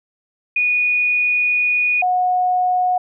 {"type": "tone pair in turn", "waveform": "sine", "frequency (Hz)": [2463, 729.1], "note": ["D#7", "F#5"], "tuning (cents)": [-18, -26], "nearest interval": "octave + major sixth", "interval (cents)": 2108, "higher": "first", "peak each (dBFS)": -14, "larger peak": "neither", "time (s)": [[0.56, 2.02], [2.02, 2.98]], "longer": "first", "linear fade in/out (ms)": 5, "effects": []}